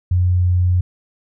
sine tone, 89.8 Hz, F2, 49 cents sharp, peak -12 dBFS, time 0.11-0.81 s, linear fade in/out 5 ms, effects none

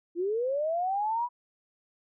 sine linear sweep, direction up, 330.2 to 987.8 Hz, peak -26 dBFS, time 0.15-1.29 s, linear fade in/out 50 ms, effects none

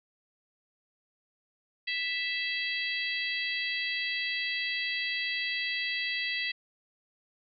harmonic tone with a mistuned harmonic, 659.3 Hz, E5, in tune, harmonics 3 / 4 / 5 / 6 / 7, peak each -33 / -35 / -37 / -39 / -40 dBFS, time 1.87-6.52 s, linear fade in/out 10 ms, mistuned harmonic 5, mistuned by -17 cents, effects none

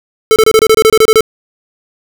square tone bursts, 440 Hz, A4, in tune, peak -4 dBFS, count 12, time 0.31-1.207 s, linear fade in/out 0 ms, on 50 ms, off 27 ms, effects none

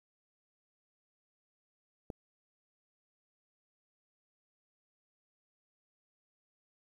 click, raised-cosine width 2 ms, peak -26 dBFS, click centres 2.102 s, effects 10-bit

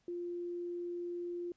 sine tone, 349.2 Hz, F4, in tune, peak -37 dBFS, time 0.08-1.52 s, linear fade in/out 2 ms, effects pink hiss -75 dBFS RMS until 1.56 s + resampled to 16000 Hz

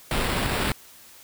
pink noise with sample-and-hold, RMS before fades -25 dBFS, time 0.11-0.72 s, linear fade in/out 2 ms, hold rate 6300 Hz, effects white hiss -49 dBFS RMS until 1.23 s

